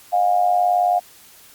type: tone with amplitude modulation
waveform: sine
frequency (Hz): 714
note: F5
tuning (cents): +38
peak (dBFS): -11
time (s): 0.12-1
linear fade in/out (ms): 20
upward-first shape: sine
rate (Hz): 99.1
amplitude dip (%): 70
effects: white hiss -47 dBFS RMS until 1.54 s + Opus 48 kbps